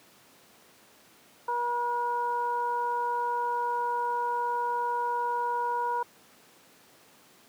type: harmonic tone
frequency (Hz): 480.3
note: B4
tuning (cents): -48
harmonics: 1 / 2 / 3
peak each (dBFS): -35 / -27 / -39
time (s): 1.48-6.03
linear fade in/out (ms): 5
effects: pink hiss -57 dBFS RMS until 7.48 s + high-pass 200 Hz 12 dB/octave